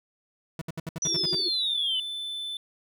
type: tone bursts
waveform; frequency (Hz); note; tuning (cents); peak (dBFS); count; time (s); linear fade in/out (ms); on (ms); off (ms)
40% pulse; 162.3; E3; -27; -30; 9; 0.59-1.351; 2; 25; 67
type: exponential sweep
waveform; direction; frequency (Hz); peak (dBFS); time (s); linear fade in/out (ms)
sine; down; 5970 to 2956; -25; 1.02-2; 2
type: tone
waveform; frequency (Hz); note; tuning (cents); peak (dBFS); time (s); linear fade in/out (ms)
triangle; 3520; A7; 0; -30; 1.05-2.57; 2
type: band-pass noise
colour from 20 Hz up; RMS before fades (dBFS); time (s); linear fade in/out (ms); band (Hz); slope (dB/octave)
pink; -38; 1.06-1.49; 5; 330 to 390; 96
effects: none